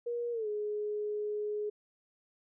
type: tone with pitch glide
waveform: sine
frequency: 476.1 to 419.3 Hz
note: A#4 to G#4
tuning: +37 to +17 cents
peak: -32 dBFS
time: 0.06-1.7 s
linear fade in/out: 10 ms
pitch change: -220 cents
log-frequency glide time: 0.32-0.48 s
effects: none